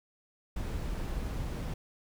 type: noise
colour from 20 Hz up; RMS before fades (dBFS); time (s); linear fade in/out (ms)
brown; -35; 0.56-1.74; 5
effects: none